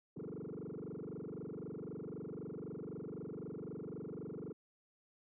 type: tone with frequency modulation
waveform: sine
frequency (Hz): 301.9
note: D4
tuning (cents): +48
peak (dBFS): -40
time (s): 0.16-4.53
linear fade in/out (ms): 10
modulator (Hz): 23.9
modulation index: 7
effects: tanh soft clip ceiling -41 dBFS